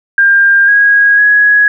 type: tone with pitch steps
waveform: sine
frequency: 1600 / 1646 / 1671 Hz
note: G6 / G#6 / G#6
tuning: +35 / -16 / +10 cents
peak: -4 dBFS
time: 0.18-1.68 s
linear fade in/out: 2 ms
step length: 500 ms
effects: none